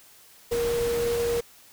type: tone in noise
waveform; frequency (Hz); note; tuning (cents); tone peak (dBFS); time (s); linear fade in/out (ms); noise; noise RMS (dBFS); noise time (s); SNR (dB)
sine; 471.4; A#4; +19; -23; 0.51-1.41; 10; pink; -34; 0.51-1.41; +8
effects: white hiss -53 dBFS RMS until 1.72 s